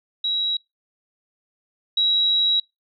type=tone pair in turn; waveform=sine; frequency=3869 / 3869 Hz; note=B7 / B7; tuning=-36 / -36 cents; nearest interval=unison; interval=0 cents; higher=neither; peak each=-20 / -16 dBFS; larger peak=second; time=0.24-0.57 / 1.97-2.6 s; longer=second; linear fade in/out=5 ms; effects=noise-tail reverb RT60 0.2 s tail -24 dB re dry